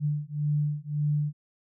sine beating tone pair, 147.3 / 149.1 Hz, D3 / D3, +6 / +27 cents, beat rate 1.8 Hz, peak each -28 dBFS, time 0-1.33 s, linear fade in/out 50 ms, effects none

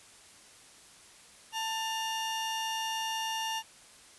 35% pulse tone pair together, 890 / 2826 Hz, A5 / F7, +20 / +20 cents, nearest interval octave + minor sixth, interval 2000 cents, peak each -32 / -34 dBFS, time 1.52-3.63 s, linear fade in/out 50 ms, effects white hiss -55 dBFS RMS until 4.18 s + resampled to 24000 Hz

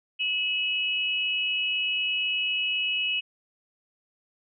sine tone pair together, 2579 / 2931 Hz, E7 / F#7, -39 / -17 cents, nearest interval major second, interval 222 cents, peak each -27 dBFS, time 0.19-3.21 s, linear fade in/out 20 ms, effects none

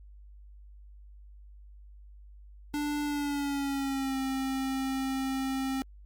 square tone with pitch glide, 293.7 to 266.2 Hz, D4 to C4, 0 to +30 cents, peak -30 dBFS, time 2.74-5.82 s, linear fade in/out 0 ms, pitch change -170 cents, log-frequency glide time 3.03-4.17 s, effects added 50 Hz sine -48 dBFS peak until 6.05 s + Opus 48 kbps

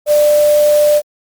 sine tone in noise, 594 Hz, D5, 20 cents sharp, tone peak -7 dBFS, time 0.06-1.02 s, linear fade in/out 50 ms, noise white, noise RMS -25 dBFS, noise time 0.06-1.02 s, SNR +15 dB, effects Opus 48 kbps

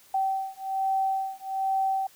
sine beating tone pair, 771 / 772.2 Hz, G5 / G5, -29 / -26 cents, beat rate 1.2 Hz, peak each -28 dBFS, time 0.14-2.07 s, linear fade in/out 5 ms, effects white hiss -56 dBFS RMS until 2.15 s

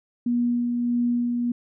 sine tone with tremolo, 240.6 Hz, B3, 45 cents flat, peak -19 dBFS, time 0.26-1.52 s, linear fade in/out 5 ms, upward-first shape sine, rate 1.6 Hz, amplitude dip 30%, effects none

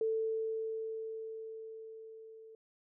sine tone with level ramp, 443.9 Hz, A4, 15 cents sharp, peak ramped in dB -29 to -51 dBFS, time 0.01-2.55 s, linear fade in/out 2 ms, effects none

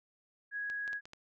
sine tone, 1661.2 Hz, G#6, in tune, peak -35 dBFS, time 0.51-1.01 s, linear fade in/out 50 ms
clicks, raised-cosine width 0.2 ms, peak -31 dBFS, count 5, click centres 0.7 / 0.878 / 0.931 / 1.055 / 1.134 s
effects none

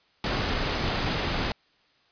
pink noise, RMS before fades -27 dBFS, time 0.24-1.52 s, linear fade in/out 2 ms, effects white hiss -64 dBFS RMS until 2.11 s + resampled to 11025 Hz

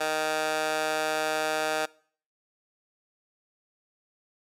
15% pulse tone with high-pass filter, 155.56 Hz, D#3, in tune, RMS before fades -28 dBFS, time 0-1.86 s, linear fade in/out 10 ms, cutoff 750 Hz, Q 1.5, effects noise-tail reverb RT60 0.5 s tail -23 dB re dry + low-pass 12000 Hz 12 dB/octave

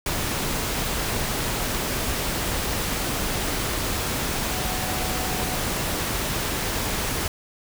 sine tone in noise, 740 Hz, F#5, in tune, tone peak -34 dBFS, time 4.51-5.55 s, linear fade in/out 2 ms, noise pink, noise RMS -26 dBFS, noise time 0.06-7.28 s, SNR -11 dB, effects none

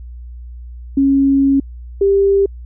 sine tone pair in turn, 274.5 / 395.2 Hz, C#4 / G4, -17 / +14 cents, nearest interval tritone, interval 631 cents, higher second, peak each -9 dBFS, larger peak neither, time 0.97-1.6 / 2.01-2.46 s, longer first, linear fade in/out 5 ms, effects added 60 Hz sine -29 dBFS peak until 2.65 s

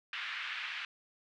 pink band-pass noise, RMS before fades -40 dBFS, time 0.13-0.85 s, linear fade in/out 2 ms, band 1500 to 3200 Hz, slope 24 dB/octave, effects none

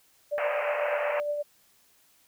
sine tone with tremolo, 587.3 Hz, D5, in tune, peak -25 dBFS, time 0.31-1.43 s, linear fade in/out 20 ms, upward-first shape triangle, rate 8.3 Hz, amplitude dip 45%
pink band-pass noise, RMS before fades -32 dBFS, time 0.38-1.2 s, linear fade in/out 0 ms, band 480 to 2700 Hz, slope 96 dB/octave
effects white hiss -63 dBFS RMS until 2.27 s

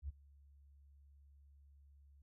sine tone with ADSR envelope, 70.3 Hz, C#2, 25 cents sharp, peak -38 dBFS, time 0.02-2.22 s, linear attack 68 ms, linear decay 20 ms, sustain -23 dB, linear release 3 ms, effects none

